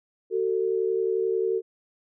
sine tone pair together, 376.9 / 448.2 Hz, F#4 / A4, +32 / +32 cents, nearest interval minor third, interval 300 cents, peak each -25 dBFS, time 0.3-1.62 s, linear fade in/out 50 ms, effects none

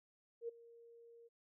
sine tone with ADSR envelope, 466.2 Hz, A#4, in tune, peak -38 dBFS, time 0.41-1.29 s, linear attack 75 ms, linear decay 13 ms, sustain -20 dB, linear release 26 ms, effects none

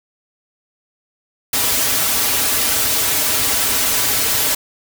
white noise with comb filter, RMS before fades -17 dBFS, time 1.53-4.55 s, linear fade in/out 5 ms, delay 5.6 ms, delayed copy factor -0.9, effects none

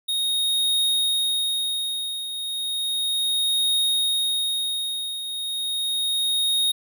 square tone with tremolo, 3729 Hz, A#7, in tune, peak -19 dBFS, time 0.08-6.72 s, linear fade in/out 10 ms, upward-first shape triangle, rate 0.34 Hz, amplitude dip 70%, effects none

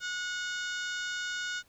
harmonic tone, 729 Hz, F#5, 26 cents flat, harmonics 2 / 3 / 4 / 5 / 6 / 7 / 8 / 9 / 10, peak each -34 / -48 / -43 / -42 / -48 / -48 / -50 / -48 / -49 dBFS, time 0-1.63 s, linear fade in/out 50 ms, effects pink hiss -65 dBFS RMS until 1.68 s

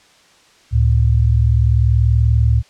sine tone pair together, 70.95 / 111.5 Hz, C#2 / A2, +41 / +23 cents, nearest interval minor sixth, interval 782 cents, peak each -13 dBFS, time 0.71-2.63 s, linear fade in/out 50 ms, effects white hiss -50 dBFS RMS until 2.69 s + low-pass 6000 Hz 12 dB/octave

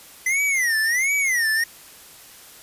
square tone with vibrato, 2000 Hz, B6, 21 cents sharp, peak -19 dBFS, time 0.26-1.64 s, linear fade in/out 5 ms, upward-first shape sine, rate 1.4 Hz, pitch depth 230 cents each way, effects white hiss -45 dBFS RMS until 2.62 s + resampled to 32000 Hz

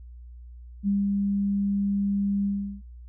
sine tone with ADSR envelope, 200 Hz, G3, 35 cents sharp, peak -20 dBFS, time 0.83-2.82 s, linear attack 46 ms, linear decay 190 ms, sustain -2 dB, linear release 370 ms, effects added 60 Hz sine -41 dBFS peak until 3.08 s

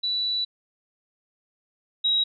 sine tone pair in turn, 3951 / 3834 Hz, B7 / A#7, 0 / +48 cents, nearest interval minor second, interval 52 cents, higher first, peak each -23 / -19 dBFS, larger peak second, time 0.03-0.45 / 2.04-2.24 s, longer first, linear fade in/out 10 ms, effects none

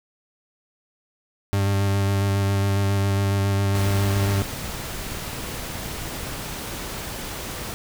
40% pulse tone with vibrato, 99 Hz, G2, 18 cents sharp, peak -18 dBFS, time 1.53-4.42 s, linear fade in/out 0 ms, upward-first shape square, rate 7.3 Hz, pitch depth 13 cents each way
pink noise, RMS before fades -32 dBFS, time 3.75-7.74 s, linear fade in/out 0 ms
click train, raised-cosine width 5 ms, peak -25 dBFS, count 46, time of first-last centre 3.85-6.231 s, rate 18.9 Hz
effects none

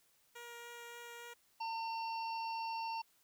10% pulse tone with vibrato, 473.5 Hz, A#4, 27 cents sharp, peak -40 dBFS, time 0.35-1.34 s, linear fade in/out 10 ms, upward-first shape triangle, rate 3.5 Hz, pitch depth 9 cents each way
harmonic tone, 907 Hz, A#5, 48 cents flat, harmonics 1 / 3 / 5 / 6, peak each -38 / -48 / -52 / -54 dBFS, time 1.6-3.02 s, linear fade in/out 10 ms
effects white hiss -72 dBFS RMS until 3.23 s

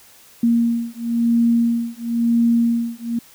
sine beating tone pair, 233.1 / 234.08 Hz, A#3 / A#3, 0 / +7 cents, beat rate 0.98 Hz, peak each -18 dBFS, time 0.43-3.19 s, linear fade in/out 5 ms, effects white hiss -48 dBFS RMS until 3.34 s

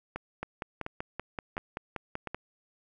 two click trains, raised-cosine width 0.5 ms, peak -20 / -19 dBFS, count 4 / 11, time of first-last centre 0.16-2.273 / 0.43-2.346 s, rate 1.42 / 5.22 Hz, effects none

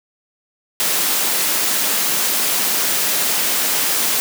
white high-pass noise, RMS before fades -18 dBFS, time 0.8-4.2 s, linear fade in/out 0 ms, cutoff 170 Hz, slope 24 dB/octave, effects none

